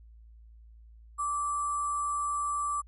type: tone with sample-and-hold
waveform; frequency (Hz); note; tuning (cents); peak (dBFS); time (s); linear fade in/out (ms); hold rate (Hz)
sine; 1166; D6; -13; -28; 1.18-2.82; 20; 8820
effects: added 56 Hz sine -50 dBFS peak until 2.87 s + resampled to 32000 Hz